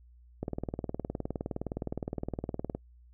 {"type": "click train", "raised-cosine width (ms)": 2, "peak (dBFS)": -20, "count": 46, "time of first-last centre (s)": [0.43, 2.75], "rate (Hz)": 19.4, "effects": ["noise-tail reverb RT60 0.1 s tail -26 dB re dry", "added 60 Hz sine -54 dBFS peak until 3.13 s"]}